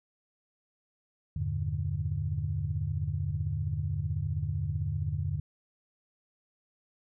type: chord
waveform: sine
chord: E half-diminished seventh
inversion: none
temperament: equal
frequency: 82.41 / 98 / 116.54 / 146.83 Hz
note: E2 / G2 / Bb2 / D3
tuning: 0 / 0 / 0 / 0 cents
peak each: -34 / -33 / -38 / -33 dBFS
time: 1.36-5.4 s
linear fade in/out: 5 ms
effects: tanh soft clip ceiling -18 dBFS